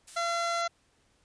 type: noise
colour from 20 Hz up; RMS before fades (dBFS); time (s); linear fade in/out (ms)
blue; -44; 0.07-0.62; 10
type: harmonic tone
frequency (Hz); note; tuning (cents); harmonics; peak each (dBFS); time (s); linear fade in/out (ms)
682; F5; -41; 1 / 2 / 3 / 4 / 5 / 6 / 7 / 8 / 9 / 10; -31 / -31 / -38 / -48 / -44 / -40 / -50 / -50 / -44 / -50; 0.16-0.68; 10
effects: pink hiss -68 dBFS RMS until 1.24 s + resampled to 22050 Hz